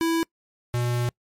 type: tone pair in turn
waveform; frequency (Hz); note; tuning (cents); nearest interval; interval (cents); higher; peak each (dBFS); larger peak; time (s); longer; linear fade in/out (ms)
square; 330 / 121.14; E4 / B2; +2 / -33; octave + perfect fourth; 1735; first; -21 / -23; first; 0.01-0.23 / 0.74-1.09; second; 0
effects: noise-tail reverb RT60 0.1 s tail -26 dB re dry + MP3 64 kbps